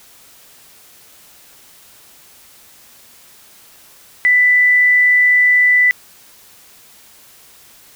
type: tone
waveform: sine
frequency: 1986 Hz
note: B6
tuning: 9 cents sharp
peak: -8 dBFS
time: 4.25-5.91 s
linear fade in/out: 0 ms
effects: white hiss -45 dBFS RMS until 7.95 s